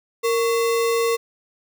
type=tone with sample-and-hold; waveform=sine; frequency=462.7 Hz; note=A#4; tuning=13 cents flat; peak=-17 dBFS; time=0.23-1.17 s; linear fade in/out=20 ms; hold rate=1575 Hz; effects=none